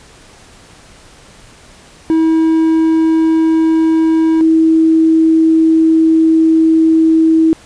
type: tone pair in turn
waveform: triangle / sine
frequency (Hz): 322.1 / 322.1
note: E4 / E4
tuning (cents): -40 / -40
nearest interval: unison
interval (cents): 0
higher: neither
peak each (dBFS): -6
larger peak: neither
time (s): 2.1-4.41 / 4.41-7.53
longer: second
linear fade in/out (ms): 0
effects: pink hiss -41 dBFS RMS until 7.65 s + resampled to 22050 Hz